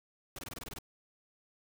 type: noise bursts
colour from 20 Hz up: pink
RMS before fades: -44 dBFS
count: 9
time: 0.36-0.787 s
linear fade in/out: 2 ms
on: 27 ms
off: 23 ms
effects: none